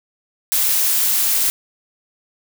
blue noise, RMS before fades -17 dBFS, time 0.52-1.5 s, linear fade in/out 0 ms, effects none

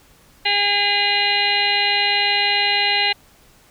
harmonic tone, 407 Hz, G#4, 35 cents flat, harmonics 1 / 2 / 4 / 5 / 6 / 7 / 8 / 9 / 10, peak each -32 / -23 / -29 / -22 / -25 / -21 / -32 / -31 / -22 dBFS, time 0.45-3.13 s, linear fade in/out 10 ms, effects pink hiss -52 dBFS RMS until 3.7 s

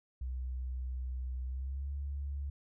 sine tone with pitch glide, 63.4 to 70.35 Hz, B1 to C#2, +46 to +26 cents, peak -35 dBFS, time 0.21-2.5 s, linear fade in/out 5 ms, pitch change +180 cents, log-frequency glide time 1.45-1.91 s, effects none

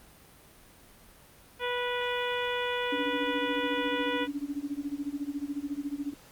harmonic tone, 490 Hz, B4, 14 cents flat, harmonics 1 / 2 / 3 / 4 / 5 / 6 / 7, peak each -32 / -35 / -37 / -38 / -39 / -40 / -40 dBFS, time 1.59-4.28 s, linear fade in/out 50 ms
sine tone with tremolo, 286 Hz, D4, 46 cents flat, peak -28 dBFS, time 2.92-6.14 s, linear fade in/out 5 ms, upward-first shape sine, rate 14 Hz, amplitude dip 90%
effects pink hiss -55 dBFS RMS until 6.31 s + Opus 32 kbps

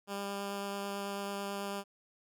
10% pulse tone with vibrato, 199.7 Hz, G3, 32 cents sharp, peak -28 dBFS, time 0.07-1.84 s, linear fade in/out 50 ms, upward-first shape sine, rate 9.1 Hz, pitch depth 8 cents each way, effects none

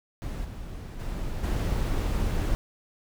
brown noise with level steps, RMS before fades -33 / -38 / -32 / -26 dBFS, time 0.22-2.55 s, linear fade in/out 0 ms, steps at 0.44 / 0.99 / 1.43 s, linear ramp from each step 10 ms, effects none

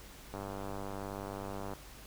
click train, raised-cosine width 1 ms, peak -27 dBFS, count 139, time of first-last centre 0.34-1.735 s, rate 98.9 Hz, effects added 50 Hz sine -54 dBFS peak until 2.06 s + pink hiss -53 dBFS RMS until 2.06 s

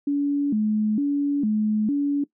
sine tone with vibrato, 246.9 Hz, B3, in tune, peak -19 dBFS, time 0.07-2.24 s, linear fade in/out 5 ms, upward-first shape square, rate 1.1 Hz, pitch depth 250 cents each way, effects noise-tail reverb RT60 0.1 s tail -19 dB re dry

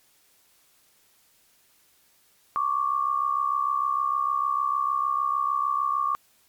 sine tone pair together, 1108.1 / 1174.7 Hz, C#6 / D6, -1 / 0 cents, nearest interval minor second, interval 101 cents, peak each -25 dBFS, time 2.56-6.15 s, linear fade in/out 0 ms, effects white hiss -62 dBFS RMS until 6.48 s + MP3 96 kbps

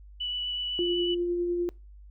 sine tone with vibrato, 2960 Hz, F#7, in tune, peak -29 dBFS, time 0.2-1.15 s, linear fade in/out 10 ms, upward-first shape triangle, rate 8.1 Hz, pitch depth 11 cents each way
sine tone with tremolo, 349.2 Hz, F4, in tune, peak -24 dBFS, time 0.79-1.69 s, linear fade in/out 0 ms, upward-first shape sine, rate 10 Hz, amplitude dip 25%
effects noise-tail reverb RT60 0.3 s tail -25 dB re dry + added 50 Hz sine -46 dBFS peak until 2.1 s

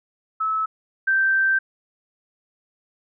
sine tone pair in turn, 1300 / 1562.3 Hz, E6 / G6, -24 / -6 cents, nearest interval minor third, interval 318 cents, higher second, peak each -20 / -16 dBFS, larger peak second, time 0.4-0.66 / 1.07-1.59 s, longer second, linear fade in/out 10 ms, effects none

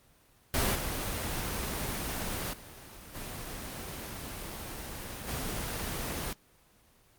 pink noise with level steps, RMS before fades -28 / -34 / -48 / -40 / -35 dBFS, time 0.54-6.33 s, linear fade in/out 2 ms, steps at 0.74 / 2.52 / 3.14 / 5.27 s, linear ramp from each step 20 ms, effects pink hiss -63 dBFS RMS until 7.18 s + Opus 24 kbps

